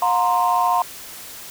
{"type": "chord", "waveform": "sine", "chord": "F suspended fourth", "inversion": "none", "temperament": "equal with one note detuned", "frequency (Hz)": [716.8, 932.3, 1046.5], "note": ["F5", "Bb5", "C6"], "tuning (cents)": [45, 0, 0], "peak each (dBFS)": -19, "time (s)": [0.02, 0.82], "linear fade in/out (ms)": 2, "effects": ["tanh soft clip ceiling -8 dBFS", "white hiss -37 dBFS RMS until 1.5 s"]}